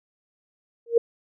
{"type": "tone with exponential growth", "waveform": "sine", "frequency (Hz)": 466.2, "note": "A#4", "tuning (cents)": 0, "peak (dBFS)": -10, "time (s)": [0.86, 0.98], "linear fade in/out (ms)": 5, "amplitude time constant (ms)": 24, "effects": []}